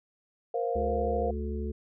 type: chord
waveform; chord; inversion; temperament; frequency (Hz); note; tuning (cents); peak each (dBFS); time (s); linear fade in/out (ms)
sine; Bb suspended second; none; equal with one note detuned; 470.5 / 523.3 / 698.5; Bb4 / C5 / F5; +16 / 0 / 0; -30 / -33 / -32; 0.54-1.31; 5
type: harmonic tone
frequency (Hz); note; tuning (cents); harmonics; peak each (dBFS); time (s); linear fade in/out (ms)
72.7; D2; -17; 1 / 3 / 5 / 6; -32 / -37 / -39 / -40; 0.75-1.72; 10
effects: none